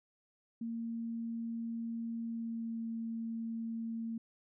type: tone with pitch glide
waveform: sine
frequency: 230 to 227.6 Hz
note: A#3 to A#3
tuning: -23 to -41 cents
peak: -36 dBFS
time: 0.61-4.18 s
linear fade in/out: 5 ms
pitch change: -18 cents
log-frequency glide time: 2.23-2.85 s
effects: none